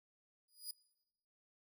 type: tone with exponential growth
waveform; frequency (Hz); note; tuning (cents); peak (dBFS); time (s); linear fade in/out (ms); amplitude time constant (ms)
15% pulse; 4922; D#8; -20; -33; 0.48-0.71; 5; 49
effects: noise-tail reverb RT60 0.9 s tail -21 dB re dry